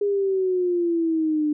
sine exponential sweep, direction down, 410.6 to 296.9 Hz, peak -19 dBFS, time 0.01-1.53 s, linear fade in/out 5 ms, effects none

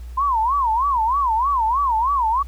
sine tone with vibrato, 1002 Hz, B5, 25 cents sharp, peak -16 dBFS, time 0.17-2.43 s, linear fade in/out 10 ms, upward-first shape sine, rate 3.2 Hz, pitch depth 240 cents each way, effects added 60 Hz sine -31 dBFS peak until 2.47 s + pink hiss -53 dBFS RMS until 2.47 s

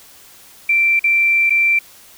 sine tone with dropouts, 2349 Hz, D7, in tune, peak -11 dBFS, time 0.69-1.79 s, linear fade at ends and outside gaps 5 ms, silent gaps 0.994-1.04 / 1.497-1.504 s, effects white hiss -44 dBFS RMS until 2.17 s

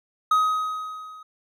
triangle tone with level ramp, 1261 Hz, D#6, 23 cents sharp, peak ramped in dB -13 to -39 dBFS, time 0.31-1.23 s, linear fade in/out 5 ms, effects none

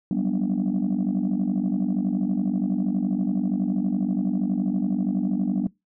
sine chord, G major seventh, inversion third, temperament just, 183.75 / 196 / 245 / 294 Hz, F#3 / G3 / B3 / D4, -12 / 0 / -14 / +2 cents, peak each -26 / -24 / -25 / -27 dBFS, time 0.11-5.67 s, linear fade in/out 2 ms, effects noise-tail reverb RT60 0.2 s tail -24 dB re dry + tanh soft clip ceiling -16 dBFS

